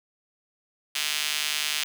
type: tone with high-pass filter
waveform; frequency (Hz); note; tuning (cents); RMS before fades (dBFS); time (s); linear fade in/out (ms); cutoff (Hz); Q
sawtooth; 150; D3; +37; -28; 0.95-1.84; 5; 2900; 1.4
effects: none